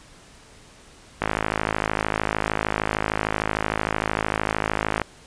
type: click train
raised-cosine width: 0.5 ms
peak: -6 dBFS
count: 203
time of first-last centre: 1.22-5.017 s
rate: 53.2 Hz
effects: pink hiss -49 dBFS RMS until 5.26 s + resampled to 22050 Hz